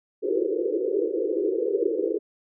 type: band-pass noise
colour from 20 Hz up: white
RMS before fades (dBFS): -25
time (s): 0.22-2.19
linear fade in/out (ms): 20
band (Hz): 320 to 500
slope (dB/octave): 96
effects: none